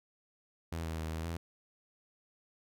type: tone with pitch steps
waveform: sawtooth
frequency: 82.7 / 80.7 / 79.7 / 80.4 / 83.6 Hz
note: E2 / E2 / D#2 / E2 / E2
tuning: +6 / -36 / +42 / -43 / +25 cents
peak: -32 dBFS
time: 0.72-1.37 s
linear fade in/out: 5 ms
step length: 130 ms
effects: none